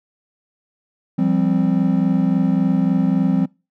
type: chord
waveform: triangle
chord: F suspended second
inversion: none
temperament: equal with one note detuned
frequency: 172.41 / 196 / 261.6 Hz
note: F3 / G3 / C4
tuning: -22 / 0 / 0 cents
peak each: -17 dBFS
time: 1.18-3.46 s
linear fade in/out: 10 ms
effects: noise-tail reverb RT60 0.3 s tail -25 dB re dry